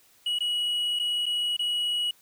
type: tone with dropouts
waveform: triangle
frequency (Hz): 2916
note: F#7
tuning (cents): -26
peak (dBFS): -23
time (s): 0.26-2.11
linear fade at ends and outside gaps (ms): 5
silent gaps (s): 0.388-0.405 / 0.991-0.996 / 1.258-1.263 / 1.567-1.592
effects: white hiss -60 dBFS RMS until 2.21 s